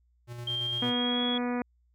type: tone with tremolo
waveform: square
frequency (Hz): 120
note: B2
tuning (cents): -49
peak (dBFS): -37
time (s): 0.27-0.94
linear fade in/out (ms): 50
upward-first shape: square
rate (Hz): 8.8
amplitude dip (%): 35
type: tone with pitch glide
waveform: sine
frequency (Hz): 3182 to 3340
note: G7 to G#7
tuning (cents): +25 to +9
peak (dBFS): -29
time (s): 0.47-1.38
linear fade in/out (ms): 5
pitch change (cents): +84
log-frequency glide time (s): 0.63-1.23
type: harmonic tone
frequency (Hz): 244.5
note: B3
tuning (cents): -17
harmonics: 1 / 2 / 3 / 4 / 5 / 6 / 7 / 8 / 9 / 10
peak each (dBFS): -29 / -35 / -39 / -41 / -43 / -45 / -46 / -47 / -48 / -49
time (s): 0.82-1.62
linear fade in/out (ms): 2
effects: added 60 Hz sine -64 dBFS peak until 1.94 s